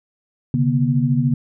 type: tone cluster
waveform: sine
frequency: 132.1 / 145.9 / 240.3 Hz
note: C3 / D3 / B3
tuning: +17 / -11 / -47 cents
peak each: -19 dBFS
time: 0.54-1.34 s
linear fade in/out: 2 ms
effects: none